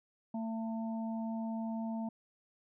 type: harmonic tone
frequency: 224.5 Hz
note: A3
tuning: 35 cents sharp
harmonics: 1 / 3 / 4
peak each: -35 / -45 / -47 dBFS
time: 0.34-2.09 s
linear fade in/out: 5 ms
effects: none